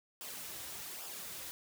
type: noise with flanger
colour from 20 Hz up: white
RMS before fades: -45 dBFS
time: 0.21-1.51 s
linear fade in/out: 0 ms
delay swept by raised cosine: 0.48 to 4.68 ms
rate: 1.2 Hz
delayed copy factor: -0.55
effects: none